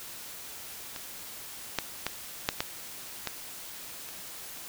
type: clicks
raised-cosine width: 0.2 ms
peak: -21 / -9 / -11 / -7 / -10 / -13 / -27 / -28 dBFS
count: 8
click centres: 0.962 / 1.787 / 2.066 / 2.489 / 2.605 / 3.273 / 4.088 / 4.573 s
effects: white hiss -43 dBFS RMS until 4.68 s